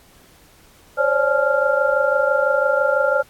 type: tone cluster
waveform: sine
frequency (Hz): 529 / 555 / 581 / 854 / 1390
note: C5 / C#5 / D5 / G#5 / F6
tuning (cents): +19 / +2 / -19 / +48 / -9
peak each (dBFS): -20 / -24 / -20 / -27 / -20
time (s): 0.97-3.23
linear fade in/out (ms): 20
effects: pink hiss -51 dBFS RMS until 3.29 s + AAC 64 kbps